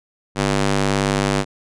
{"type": "tone with high-pass filter", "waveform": "square", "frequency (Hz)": 49.41, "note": "G1", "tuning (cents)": 14, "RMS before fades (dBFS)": -19, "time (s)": [0.35, 1.45], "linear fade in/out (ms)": 50, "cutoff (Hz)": 150, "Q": 0.57, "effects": ["resampled to 22050 Hz"]}